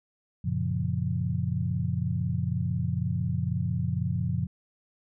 sine chord, Gb major seventh, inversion none, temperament equal, 92.5 / 116.54 / 138.59 / 174.61 Hz, Gb2 / Bb2 / Db3 / F3, 0 / 0 / 0 / 0 cents, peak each -31 dBFS, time 0.44-4.47 s, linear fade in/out 10 ms, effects none

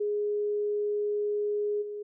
sine tone with level steps, 415.3 Hz, G#4, in tune, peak -26 / -34 dBFS, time 0-2.03 s, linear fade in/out 10 ms, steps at 1.81 s, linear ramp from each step 20 ms, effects none

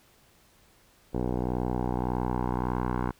10% pulse tone with low-pass filter sweep, 61.74 Hz, B1, in tune, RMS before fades -29 dBFS, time 1.13-3.12 s, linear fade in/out 20 ms, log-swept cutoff 600 to 1200 Hz, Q 2.5, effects pink hiss -61 dBFS RMS until 3.19 s

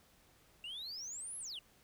sine exponential two-way sweep, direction up then down, 2731 to 11175 to 2731 Hz, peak -40 dBFS, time 0.64-1.59 s, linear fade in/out 2 ms, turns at 1.38 s, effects tanh soft clip ceiling -41 dBFS + pink hiss -67 dBFS RMS until 1.83 s

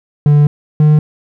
triangle tone pair in turn, 146.83 / 151.57 Hz, D3 / D#3, 0 / -45 cents, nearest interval minor second, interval 55 cents, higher second, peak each -3 dBFS, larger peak neither, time 0.26-0.47 / 0.8-0.99 s, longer first, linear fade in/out 2 ms, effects none

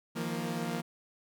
sawtooth chord, Eb suspended second, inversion none, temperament equal with one note detuned, 157.92 / 174.61 / 233.1 Hz, Eb3 / F3 / Bb3, +26 / 0 / 0 cents, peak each -35 / -33 / -32 dBFS, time 0.15-0.82 s, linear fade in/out 20 ms, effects none

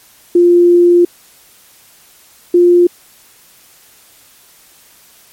sine tone pair in turn, 349.2 / 351.1 Hz, F4 / F4, 0 / +9 cents, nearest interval unison, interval 9 cents, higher second, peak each -4 dBFS, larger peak neither, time 0.35-1.05 / 2.54-2.87 s, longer first, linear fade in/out 5 ms, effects white hiss -45 dBFS RMS until 5.32 s + MP3 64 kbps

